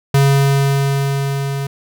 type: tone with level ramp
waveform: square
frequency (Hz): 138.59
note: C#3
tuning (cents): 0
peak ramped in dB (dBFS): -9 to -20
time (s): 0.14-1.67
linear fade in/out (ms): 5
effects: none